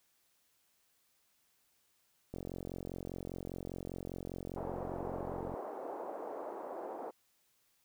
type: click train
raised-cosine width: 2 ms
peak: -28 dBFS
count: 145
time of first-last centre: 2.34-5.54 s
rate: 45 Hz
type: band-pass noise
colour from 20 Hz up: white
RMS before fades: -43 dBFS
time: 4.56-7.11 s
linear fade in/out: 10 ms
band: 330 to 810 Hz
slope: 24 dB/octave
effects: white hiss -74 dBFS RMS until 7.84 s

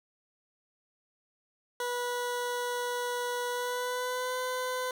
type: tone with pitch glide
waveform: 20% pulse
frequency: 488.5 to 506.9 Hz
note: B4 to B4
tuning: -19 to +45 cents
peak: -26 dBFS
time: 1.8-4.91 s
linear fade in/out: 2 ms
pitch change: +64 cents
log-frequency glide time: 3.49-4.37 s
effects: none

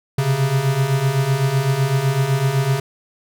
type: beating tone pair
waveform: square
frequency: 130 / 137.9 Hz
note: C3 / C#3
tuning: -11 / -9 cents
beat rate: 7.9 Hz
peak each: -22 / -18 dBFS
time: 0.18-2.8 s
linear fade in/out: 5 ms
effects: none

